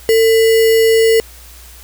sine tone with sample-and-hold, 449.1 Hz, A4, 35 cents sharp, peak -7 dBFS, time 0.09-1.2 s, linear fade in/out 0 ms, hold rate 2450 Hz, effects added 60 Hz sine -38 dBFS peak until 1.83 s + white hiss -40 dBFS RMS until 1.83 s

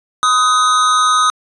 square tone with amplitude modulation, 1255 Hz, D#6, 15 cents sharp, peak -8 dBFS, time 0.23-1.3 s, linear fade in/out 0 ms, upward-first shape sine, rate 241 Hz, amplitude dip 60%, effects resampled to 22050 Hz

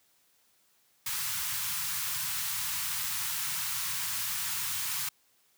white band-stop noise, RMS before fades -33 dBFS, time 1.06-5.09 s, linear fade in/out 5 ms, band 170 to 900 Hz, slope 48 dB/octave, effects white hiss -68 dBFS RMS until 5.57 s + high-pass 80 Hz 12 dB/octave

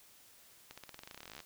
accelerating click train, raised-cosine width 0.2 ms, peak -30 dBFS, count 23, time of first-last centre 0.71-1.403 s, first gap 66 ms, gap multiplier 0.92, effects white hiss -61 dBFS RMS until 1.45 s

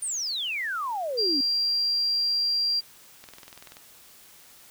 sine exponential sweep, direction down, 9380 to 258.8 Hz, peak -27 dBFS, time 0.02-1.41 s, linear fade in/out 5 ms
sine tone, 4749 Hz, D8, 18 cents sharp, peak -22 dBFS, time 1.17-2.81 s, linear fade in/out 20 ms
click train, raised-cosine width 0.2 ms, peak -27 dBFS, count 12, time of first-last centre 3.24-3.769 s, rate 20.8 Hz
effects white hiss -52 dBFS RMS until 4.7 s

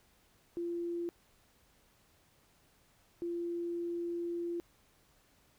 sine tone bursts at uneven times, 343.6 Hz, F4, 28 cents flat, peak -34 dBFS, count 2, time 0.57-1.09 / 3.22-4.6 s, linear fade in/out 0 ms, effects pink hiss -68 dBFS RMS until 5.58 s

